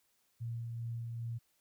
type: tone with tremolo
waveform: sine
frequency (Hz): 116.54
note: A#2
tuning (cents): 0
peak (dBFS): -36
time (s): 0.4-1.39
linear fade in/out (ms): 20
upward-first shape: sine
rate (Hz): 2.5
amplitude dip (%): 25
effects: white hiss -75 dBFS RMS until 1.6 s